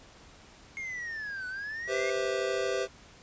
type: linear two-way sweep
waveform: triangle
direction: down then up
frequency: 2163 to 1481 to 2163 Hz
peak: -33 dBFS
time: 0.77-2.1 s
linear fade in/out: 0 ms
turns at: 1.47 s
type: chord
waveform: square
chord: C major seventh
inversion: second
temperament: just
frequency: 392.4 / 490.5 / 523.3 / 654.1 Hz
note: G4 / B4 / C5 / E5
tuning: +2 / -12 / 0 / -14 cents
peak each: -33 / -36 / -34 / -37 dBFS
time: 1.87-2.88 s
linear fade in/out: 50 ms
effects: pink hiss -54 dBFS RMS until 3.22 s + resampled to 16000 Hz